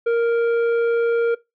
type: tone with tanh clipping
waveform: triangle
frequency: 466.2 Hz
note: A#4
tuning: in tune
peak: -17 dBFS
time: 0.06-1.35 s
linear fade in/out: 10 ms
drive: 12 dB
effects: noise-tail reverb RT60 0.2 s tail -20 dB re dry